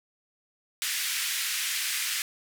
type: band-pass noise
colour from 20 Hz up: pink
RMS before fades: -30 dBFS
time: 0.82-2.22 s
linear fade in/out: 0 ms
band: 1800 to 15000 Hz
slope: 24 dB/octave
effects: none